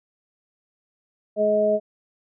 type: harmonic tone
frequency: 210.9 Hz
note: G#3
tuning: 27 cents sharp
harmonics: 1 / 2 / 3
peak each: -28 / -24 / -18 dBFS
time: 1.36-1.8 s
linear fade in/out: 50 ms
effects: none